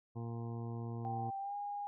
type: harmonic tone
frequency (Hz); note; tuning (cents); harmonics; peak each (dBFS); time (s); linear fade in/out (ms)
116.54; A#2; 0; 1 / 2 / 3 / 4 / 6 / 7 / 8 / 9; -40 / -46 / -50 / -52 / -56 / -57 / -58 / -59; 0.15-1.31; 20
type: tone with pitch glide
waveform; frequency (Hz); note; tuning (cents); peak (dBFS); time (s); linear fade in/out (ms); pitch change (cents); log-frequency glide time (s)
sine; 784 to 815.9; G5 to G#5; 0 to -31; -38; 1.05-1.87; 0; +69; 1.39-1.55
effects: none